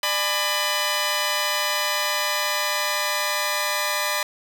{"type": "chord", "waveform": "10% pulse", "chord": "G# diminished", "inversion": "second", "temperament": "just", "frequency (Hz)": [598, 830.6, 996.7], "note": ["D5", "G#5", "B5"], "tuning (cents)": [31, 0, 16], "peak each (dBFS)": [-17, -22, -16], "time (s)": [0.03, 4.23], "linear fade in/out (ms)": 2, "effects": []}